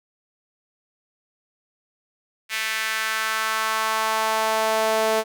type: tone with high-pass filter sweep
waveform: sawtooth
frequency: 220 Hz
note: A3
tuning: in tune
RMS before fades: -23 dBFS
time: 2.49-5.24 s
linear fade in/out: 50 ms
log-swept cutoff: 2100 to 540 Hz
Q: 2.1
effects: none